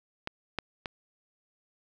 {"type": "clicks", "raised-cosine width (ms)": 0.3, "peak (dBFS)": [-17, -14, -18], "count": 3, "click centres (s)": [0.274, 0.587, 0.858], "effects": []}